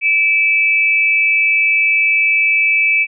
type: tone pair together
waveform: sine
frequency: 2320 / 2600 Hz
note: D7 / E7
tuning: -22 / -24 cents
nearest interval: major second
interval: 198 cents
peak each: -12 / -15 dBFS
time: 0.01-3.07 s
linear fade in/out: 50 ms
effects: none